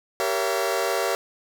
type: chord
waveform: sawtooth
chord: G diminished seventh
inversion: none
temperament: just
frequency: 392 / 470.4 / 564.5 / 677.4 Hz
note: G4 / Bb4 / Db5 / Fb5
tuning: 0 / +16 / +31 / +47 cents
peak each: -24 dBFS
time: 0.2-1.15 s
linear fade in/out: 0 ms
effects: none